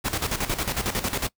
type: noise with tremolo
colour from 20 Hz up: pink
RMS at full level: -25 dBFS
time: 0.04-1.29 s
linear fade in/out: 20 ms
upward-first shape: square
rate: 11 Hz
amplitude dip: 70%
effects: noise-tail reverb RT60 0.1 s tail -23 dB re dry